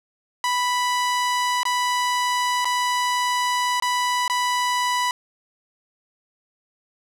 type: tone with dropouts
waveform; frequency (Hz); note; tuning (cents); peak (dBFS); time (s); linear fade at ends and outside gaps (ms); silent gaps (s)
sawtooth; 987.8; B5; 0; -16; 0.44-5.11; 1; 1.632-1.653 / 2.646-2.654 / 3.8-3.823 / 4.279-4.298
effects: low-pass 10000 Hz 12 dB/octave